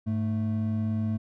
triangle tone pair together, 103.83 / 220 Hz, G#2 / A3, 0 / 0 cents, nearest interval octave + minor second, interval 1300 cents, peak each -26 dBFS, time 0.06-1.18 s, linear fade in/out 20 ms, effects none

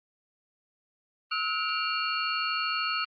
sine tone cluster, 1290 / 1443 / 2357 / 2787 / 4365 Hz, E6 / F#6 / D7 / F7 / C#8, -38 / -44 / +6 / -4 / -28 cents, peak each -31 / -36 / -37 / -32 / -34 dBFS, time 1.31-3.05 s, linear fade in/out 10 ms, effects Opus 24 kbps

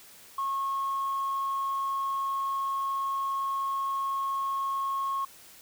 sine tone, 1090 Hz, C#6, 29 cents flat, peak -26 dBFS, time 0.38-5.25 s, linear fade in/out 5 ms, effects tanh soft clip ceiling -24 dBFS + white hiss -52 dBFS RMS until 5.61 s

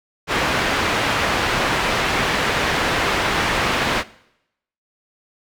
white low-pass noise, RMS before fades -20 dBFS, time 0.27-4.04 s, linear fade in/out 50 ms, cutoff 2200 Hz, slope 12 dB/octave, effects noise-tail reverb RT60 0.8 s tail -20 dB re dry

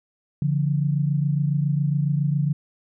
sine tone pair together, 143.55 / 170.8 Hz, D3 / F3, -39 / -38 cents, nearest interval minor third, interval 301 cents, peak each -20 / -25 dBFS, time 0.42-2.53 s, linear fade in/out 2 ms, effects none

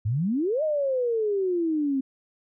sine exponential two-way sweep, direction up then down, 97.9 to 634 to 262.3 Hz, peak -22 dBFS, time 0.05-2.01 s, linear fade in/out 10 ms, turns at 0.63 s, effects none

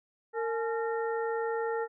harmonic tone with a mistuned harmonic, 458 Hz, A#4, 31 cents flat, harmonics 1 / 2 / 3 / 4, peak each -30 / -36 / -40 / -42 dBFS, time 0.33-1.88 s, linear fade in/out 50 ms, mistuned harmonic 2, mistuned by -120 cents, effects none

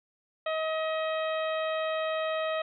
harmonic tone, 634 Hz, D#5, 32 cents sharp, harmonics 1 / 2 / 3 / 4 / 5 / 6, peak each -29 / -35 / -39 / -41 / -43 / -45 dBFS, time 0.46-2.62 s, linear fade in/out 5 ms, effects none

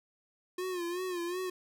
square tone with vibrato, 356.9 Hz, F4, 38 cents sharp, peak -34 dBFS, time 0.58-1.5 s, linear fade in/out 5 ms, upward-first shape sine, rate 2.7 Hz, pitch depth 77 cents each way, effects none

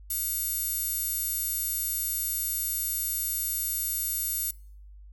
sawtooth tone with high-pass filter, 720 Hz, F#5, 47 cents flat, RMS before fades -30 dBFS, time 0.1-4.51 s, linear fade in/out 5 ms, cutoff 11000 Hz, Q 1.2, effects noise-tail reverb RT60 0.6 s tail -25 dB re dry + added 50 Hz sine -45 dBFS peak until 5.12 s

